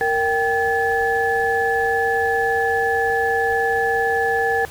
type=tone cluster; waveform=sine; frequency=463.5 / 781 / 1719 Hz; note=A#4 / G5 / A6; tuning=-10 / -7 / -41 cents; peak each=-21 dBFS; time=0.01-4.65 s; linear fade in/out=0 ms; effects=added 84 Hz sine -43 dBFS peak until 4.7 s + pink hiss -40 dBFS RMS until 4.7 s